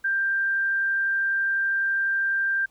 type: tone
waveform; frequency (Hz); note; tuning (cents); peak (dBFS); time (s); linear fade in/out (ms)
sine; 1583; G6; +17; -21; 0.04-2.66; 10
effects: pink hiss -63 dBFS RMS until 2.7 s